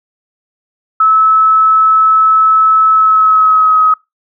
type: tone with pitch glide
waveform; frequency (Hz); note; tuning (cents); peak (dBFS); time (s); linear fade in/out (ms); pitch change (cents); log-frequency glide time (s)
sine; 1300 to 1268.1; E6 to D#6; -24 to +33; -5; 1-3.94; 5; -43; 2.92-3.81
effects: noise-tail reverb RT60 0.2 s tail -23 dB re dry

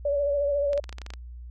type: tone with vibrato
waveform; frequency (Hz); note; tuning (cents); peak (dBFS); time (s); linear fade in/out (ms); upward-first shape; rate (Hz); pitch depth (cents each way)
sine; 571; D5; -49; -22; 0.05-0.8; 5; sine; 14; 35
type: clicks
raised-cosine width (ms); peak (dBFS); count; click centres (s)
0.2; -22; 10; 0.732 / 0.777 / 0.841 / 0.893 / 0.927 / 0.984 / 1.017 / 1.064 / 1.104 / 1.137
effects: added 60 Hz sine -38 dBFS peak until 1.5 s

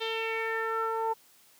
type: tone with low-pass filter sweep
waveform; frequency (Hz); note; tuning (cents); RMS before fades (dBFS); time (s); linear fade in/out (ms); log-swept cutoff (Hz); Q
sawtooth; 449.1; A4; +35; -31; 0-1.14; 20; 3500 to 920; 4.9
effects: white hiss -60 dBFS RMS until 1.59 s + high-pass 100 Hz 12 dB/octave

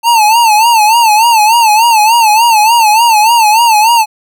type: tone with vibrato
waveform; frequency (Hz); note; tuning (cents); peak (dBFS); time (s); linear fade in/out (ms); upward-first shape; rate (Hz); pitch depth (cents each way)
square; 892; A5; +23; -5; 0.03-4.06; 50; sine; 3.4; 110
effects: none

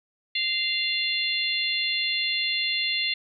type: harmonic tone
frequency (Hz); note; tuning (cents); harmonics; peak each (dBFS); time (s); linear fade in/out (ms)
695; F5; -9; 3 / 4 / 5 / 6; -29 / -29 / -29 / -29; 0.35-3.14; 5
effects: none

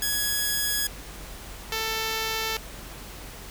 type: tone pair in turn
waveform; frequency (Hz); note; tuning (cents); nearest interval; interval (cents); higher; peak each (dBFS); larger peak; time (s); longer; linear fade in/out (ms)
5% pulse; 1672 / 443.6; G#6 / A4; +11 / +14; octave + major seventh; 2297; first; -13 / -15; first; 0.02-0.87 / 1.72-2.57; neither; 2
effects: added 47 Hz sine -43 dBFS peak until 3.5 s + pink hiss -42 dBFS RMS until 3.5 s

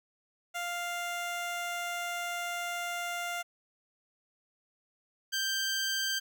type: tone pair in turn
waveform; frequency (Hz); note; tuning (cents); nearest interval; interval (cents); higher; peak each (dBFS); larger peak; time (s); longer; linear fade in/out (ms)
15% pulse; 698.5 / 1571.3; F5 / G6; 0 / +4; octave + major second; 1404; second; -27 / -23; second; 0.54-3.43 / 5.32-6.2; first; 20
effects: none

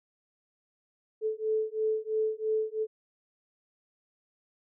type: beating tone pair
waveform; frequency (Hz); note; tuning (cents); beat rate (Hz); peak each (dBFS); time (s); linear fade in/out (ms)
sine; 434.5 / 437.5; A4 / A4; -22 / -10; 3; -30; 1.21-2.87; 50
effects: none

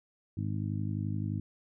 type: harmonic tone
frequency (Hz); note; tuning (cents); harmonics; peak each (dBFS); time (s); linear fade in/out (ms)
51.6; G#1; -10; 2 / 3 / 4 / 5 / 6; -33 / -37 / -39 / -41 / -43; 0.37-1.4; 5
effects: none

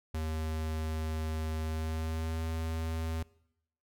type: tone with pitch glide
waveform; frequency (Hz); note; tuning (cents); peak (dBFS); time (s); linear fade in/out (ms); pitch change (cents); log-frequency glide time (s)
square; 79 to 80.99; D#2 to E2; +27 to -30; -33; 0.14-3.23; 5; +43; 1.61-2.44
effects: noise-tail reverb RT60 0.8 s tail -22 dB re dry

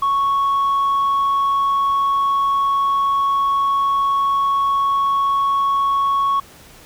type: tone with tanh clipping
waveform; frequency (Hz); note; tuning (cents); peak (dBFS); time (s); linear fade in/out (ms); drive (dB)
triangle; 1108; C#6; -1; -15; 0.02-6.4; 5; 6
effects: pink hiss -44 dBFS RMS until 6.85 s

